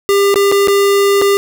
square tone with dropouts, 399.7 Hz, G4, 34 cents sharp, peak -9 dBFS, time 0.09-1.37 s, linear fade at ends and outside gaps 0 ms, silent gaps 0.342-0.358 / 0.516-0.522 / 0.674-0.682 / 1.215-1.22 s, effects none

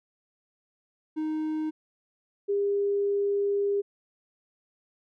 triangle / sine tone pair in turn, 311.1 / 402.9 Hz, D#4 / G4, 0 / +48 cents, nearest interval major third, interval 448 cents, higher second, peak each -25 / -23 dBFS, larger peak second, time 1.16-1.71 / 2.48-3.82 s, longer second, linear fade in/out 20 ms, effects none

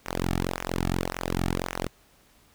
sawtooth tone with flanger, 44.33 Hz, F1, 27 cents sharp, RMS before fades -29 dBFS, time 0.05-1.88 s, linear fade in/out 20 ms, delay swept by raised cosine 0.22 to 2.02 ms, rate 1.8 Hz, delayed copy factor -0.95, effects pink hiss -60 dBFS RMS until 2.54 s

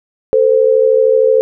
sine tone pair together, 445.2 / 518.3 Hz, A4 / C5, +20 / -16 cents, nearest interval minor third, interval 264 cents, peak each -10 dBFS, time 0.33-1.41 s, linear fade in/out 0 ms, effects none

